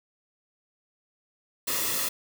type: noise with comb filter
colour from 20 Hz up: white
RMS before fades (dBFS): -28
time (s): 1.67-2.09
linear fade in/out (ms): 10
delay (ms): 1.3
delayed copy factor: -0.6
effects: none